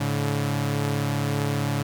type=tone pair together; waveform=sawtooth; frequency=107.54 / 142.8 Hz; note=A2 / D3; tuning=-39 / -48 cents; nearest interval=perfect fourth; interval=491 cents; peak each=-23 / -21 dBFS; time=0-1.83 s; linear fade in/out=10 ms; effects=none